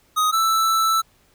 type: tone pair in turn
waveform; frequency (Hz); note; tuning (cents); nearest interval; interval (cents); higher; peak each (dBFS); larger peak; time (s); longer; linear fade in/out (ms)
square; 1252 / 1321.3; D#6 / E6; +10 / +4; minor second; 94; second; -17; neither; 0.16-0.32 / 0.32-1.02; second; 20
effects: pink hiss -59 dBFS RMS until 1.34 s